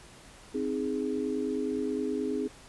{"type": "chord", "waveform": "sine", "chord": "Ab major", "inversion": "first", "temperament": "equal", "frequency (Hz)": [261.6, 311.1, 415.3], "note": ["C4", "Eb4", "Ab4"], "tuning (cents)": [0, 0, 0], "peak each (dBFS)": [-32, -34, -32], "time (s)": [0.54, 2.48], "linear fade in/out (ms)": 10, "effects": ["pink hiss -52 dBFS RMS until 2.68 s", "resampled to 24000 Hz"]}